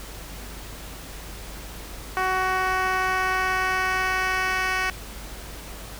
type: tone with band-pass filter sweep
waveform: 10% pulse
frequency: 373.6 Hz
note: F#4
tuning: 17 cents sharp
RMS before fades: -24 dBFS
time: 2.17-4.9 s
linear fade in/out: 0 ms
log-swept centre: 990 to 2200 Hz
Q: 0.84
effects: added 50 Hz sine -39 dBFS peak until 5.99 s + pink hiss -40 dBFS RMS until 5.99 s